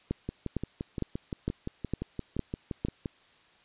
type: two click trains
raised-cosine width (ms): 3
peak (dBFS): -16 / -20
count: 7 / 17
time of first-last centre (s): 0.11-2.85 / 0.29-3.058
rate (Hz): 2.19 / 5.78
effects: white hiss -61 dBFS RMS until 3.64 s + resampled to 8000 Hz